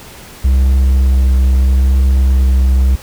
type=tone with vibrato; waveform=triangle; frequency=65.41 Hz; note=C2; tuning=in tune; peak=-5 dBFS; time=0.44-2.96 s; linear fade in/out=10 ms; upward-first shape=triangle; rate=0.79 Hz; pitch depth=16 cents each way; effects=pink hiss -35 dBFS RMS until 3.02 s